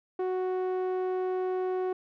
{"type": "tone with low-pass filter", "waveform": "sawtooth", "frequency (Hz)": 370, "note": "F#4", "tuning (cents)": 0, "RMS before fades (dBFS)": -30, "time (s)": [0.19, 1.93], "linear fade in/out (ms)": 5, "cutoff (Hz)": 810, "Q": 0.56, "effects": []}